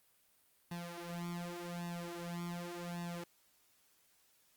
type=tone with flanger; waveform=sawtooth; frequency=173 Hz; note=F3; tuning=16 cents flat; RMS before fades=-43 dBFS; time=0.71-3.24 s; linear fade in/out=5 ms; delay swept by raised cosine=1.1 to 4.9 ms; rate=0.87 Hz; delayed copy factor=+1; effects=white hiss -71 dBFS RMS until 4.56 s + Opus 32 kbps